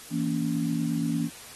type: chord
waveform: sine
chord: A# diminished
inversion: second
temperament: equal with one note detuned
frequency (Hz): 164.81 / 233.1 / 282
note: E3 / A#3 / C#4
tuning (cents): 0 / 0 / +30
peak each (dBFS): -29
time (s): 0.1-1.3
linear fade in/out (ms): 50
effects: white hiss -45 dBFS RMS until 1.55 s + AAC 32 kbps